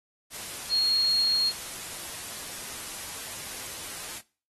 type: tone in noise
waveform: sine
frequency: 4286 Hz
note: C8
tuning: 41 cents sharp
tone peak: -21 dBFS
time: 0.69-1.53 s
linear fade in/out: 50 ms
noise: white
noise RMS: -38 dBFS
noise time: 0.3-4.22 s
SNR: +14 dB
effects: noise-tail reverb RT60 0.4 s tail -22 dB re dry + AAC 32 kbps